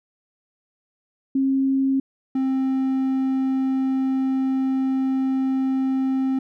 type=tone pair in turn; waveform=sine / triangle; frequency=268.8 / 264.5 Hz; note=C4 / C4; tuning=+47 / +19 cents; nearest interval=unison; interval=28 cents; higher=first; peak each=-17 dBFS; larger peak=neither; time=1.35-2 / 2.35-6.39 s; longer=second; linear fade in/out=5 ms; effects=none